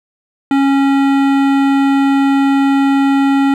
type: tone with hard clipping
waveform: sine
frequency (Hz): 275.2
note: C#4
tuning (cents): -12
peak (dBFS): -11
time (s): 0.51-3.54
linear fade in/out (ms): 2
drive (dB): 16
effects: none